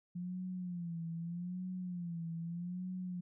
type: tone with vibrato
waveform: sine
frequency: 174.61 Hz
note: F3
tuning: in tune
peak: -38 dBFS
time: 0.15-3.21 s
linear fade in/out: 10 ms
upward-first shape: sine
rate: 0.81 Hz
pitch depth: 93 cents each way
effects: none